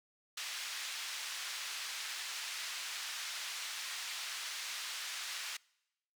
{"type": "band-pass noise", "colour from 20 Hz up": "white", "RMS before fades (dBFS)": -42, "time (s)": [0.37, 5.57], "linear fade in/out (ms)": 5, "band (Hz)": [1400, 5200], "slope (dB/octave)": 12, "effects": ["noise-tail reverb RT60 0.9 s tail -25 dB re dry"]}